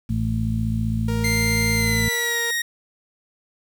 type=harmonic tone; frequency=55.3 Hz; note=A1; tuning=9 cents sharp; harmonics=1 / 2 / 3 / 4; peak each=-27 / -23 / -31 / -25 dBFS; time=0.09-2.09 s; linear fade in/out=10 ms
type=tone; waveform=sawtooth; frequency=468.4 Hz; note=A#4; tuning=8 cents sharp; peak=-25 dBFS; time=1.08-2.51 s; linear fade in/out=5 ms
type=tone with pitch glide; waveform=sawtooth; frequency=2093 to 1875.5 Hz; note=C7 to A#6; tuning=0 to +10 cents; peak=-18 dBFS; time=1.24-2.62 s; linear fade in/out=5 ms; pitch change=-190 cents; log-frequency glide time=1.75-2.4 s
effects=8-bit